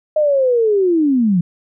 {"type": "linear sweep", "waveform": "sine", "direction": "down", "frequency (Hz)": [622.3, 164.8], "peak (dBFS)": -11, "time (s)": [0.16, 1.41], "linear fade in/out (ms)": 5, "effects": []}